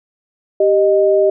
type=tone pair together; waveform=sine; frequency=391.6 / 619 Hz; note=G4 / D#5; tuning=-2 / -9 cents; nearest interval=minor sixth; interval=793 cents; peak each=-12 dBFS; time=0.6-1.3 s; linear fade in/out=5 ms; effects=none